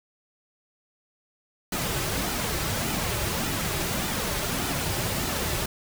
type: noise with flanger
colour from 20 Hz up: pink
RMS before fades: -28 dBFS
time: 1.72-5.66 s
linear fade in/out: 5 ms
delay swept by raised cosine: 1.8 to 4.3 ms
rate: 1.7 Hz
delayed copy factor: -0.5
effects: none